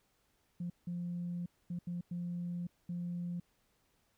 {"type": "tone bursts at uneven times", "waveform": "sine", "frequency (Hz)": 174.61, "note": "F3", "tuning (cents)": 0, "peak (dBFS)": -35, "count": 6, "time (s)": [[0.6, 0.7], [0.87, 1.46], [1.7, 1.79], [1.87, 2.01], [2.11, 2.67], [2.89, 3.4]], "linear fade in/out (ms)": 5, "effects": ["tanh soft clip ceiling -32 dBFS", "pink hiss -75 dBFS RMS until 4.17 s"]}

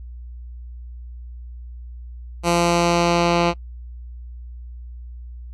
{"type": "tone with low-pass filter sweep", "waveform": "10% pulse", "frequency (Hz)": 171.9, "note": "F3", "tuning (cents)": -27, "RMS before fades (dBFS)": -18, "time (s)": [2.43, 3.54], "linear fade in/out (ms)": 50, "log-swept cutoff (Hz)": [9600, 3800], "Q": 1, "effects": ["noise-tail reverb RT60 0.1 s tail -23 dB re dry", "added 60 Hz sine -33 dBFS peak until 5.53 s"]}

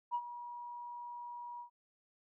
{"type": "tone with ADSR envelope", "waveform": "sine", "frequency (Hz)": 961, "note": "B5", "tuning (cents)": -48, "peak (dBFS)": -30, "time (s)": [0.11, 1.7], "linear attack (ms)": 36, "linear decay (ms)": 61, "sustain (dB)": -13, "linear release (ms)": 100, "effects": ["tanh soft clip ceiling -26 dBFS"]}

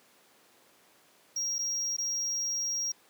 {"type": "tone with dropouts", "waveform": "triangle", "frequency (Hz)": 5630, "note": "F8", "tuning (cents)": 13, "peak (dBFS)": -28, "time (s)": [1.36, 2.92], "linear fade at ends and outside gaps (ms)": 5, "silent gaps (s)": [[1.584, 1.589], [1.967, 1.983]], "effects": ["pink hiss -61 dBFS RMS until 3.09 s", "high-pass 300 Hz 12 dB/octave"]}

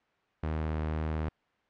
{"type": "tone with vibrato", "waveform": "sawtooth", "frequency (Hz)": 78, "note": "D#2", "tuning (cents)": 5, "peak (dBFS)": -26, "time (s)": [0.43, 1.29], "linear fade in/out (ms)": 5, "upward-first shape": "sine", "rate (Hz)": 2, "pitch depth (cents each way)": 10, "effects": ["white hiss -70 dBFS RMS until 1.69 s", "low-pass 2000 Hz 12 dB/octave"]}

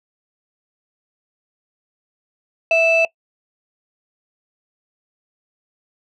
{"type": "tone pair together", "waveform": "sine", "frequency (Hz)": [657.9, 2637], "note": ["E5", "E7"], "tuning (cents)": [-4, 0], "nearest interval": "2 octaves", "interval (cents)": 2404, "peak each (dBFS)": [-13, -14], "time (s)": [2.71, 3.05], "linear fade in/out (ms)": 2, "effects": ["noise-tail reverb RT60 0.1 s tail -20 dB re dry", "tanh soft clip ceiling -7 dBFS"]}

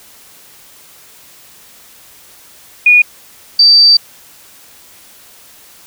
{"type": "tone pair in turn", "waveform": "sine", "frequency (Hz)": [2452, 4650], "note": ["D#7", "D8"], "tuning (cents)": [-26, -18], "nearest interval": "major seventh", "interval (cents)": 1108, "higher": "second", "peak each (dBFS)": -3, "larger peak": "neither", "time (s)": [[2.86, 3.02], [3.59, 3.97]], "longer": "second", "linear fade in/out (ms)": 5, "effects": ["white hiss -41 dBFS RMS until 5.86 s"]}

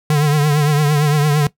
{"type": "tone with vibrato", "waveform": "square", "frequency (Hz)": 148.5, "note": "D3", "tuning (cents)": 20, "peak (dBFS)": -12, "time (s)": [0.1, 1.47], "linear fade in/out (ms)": 2, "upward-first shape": "triangle", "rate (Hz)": 8.8, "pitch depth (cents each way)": 74, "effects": ["noise-tail reverb RT60 0.1 s tail -18 dB re dry"]}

